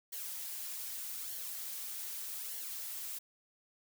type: noise with flanger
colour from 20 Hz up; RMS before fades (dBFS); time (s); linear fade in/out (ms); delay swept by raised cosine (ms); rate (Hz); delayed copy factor
blue; -42; 0.12-3.19; 10; 0.79 to 6.09; 0.82; -0.55
effects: none